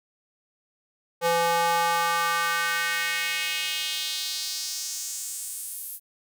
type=tone with high-pass filter sweep; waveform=square; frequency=169 Hz; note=E3; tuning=43 cents sharp; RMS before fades=-27 dBFS; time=1.21-6 s; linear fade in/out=50 ms; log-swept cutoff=590 to 12000 Hz; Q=2.3; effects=none